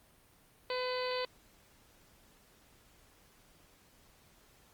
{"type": "harmonic tone", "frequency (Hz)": 504, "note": "B4", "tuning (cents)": 35, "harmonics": [1, 2, 3, 4, 5, 6, 7, 8, 9], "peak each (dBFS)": [-35, -40, -47, -45, -46, -47, -49, -45, -44], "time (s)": [0.7, 1.25], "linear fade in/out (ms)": 2, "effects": ["pink hiss -64 dBFS RMS until 4.73 s", "Opus 32 kbps"]}